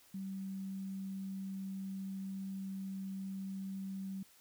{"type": "tone", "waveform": "sine", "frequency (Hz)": 192.8, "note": "G3", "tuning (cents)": -28, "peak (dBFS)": -39, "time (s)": [0.14, 4.23], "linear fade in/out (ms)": 5, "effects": ["white hiss -64 dBFS RMS until 4.4 s"]}